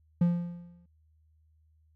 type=tone with exponential decay; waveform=triangle; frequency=173.4 Hz; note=F3; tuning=12 cents flat; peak=-17 dBFS; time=0.21-0.86 s; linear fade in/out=5 ms; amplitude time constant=140 ms; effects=added 78 Hz sine -62 dBFS peak until 1.95 s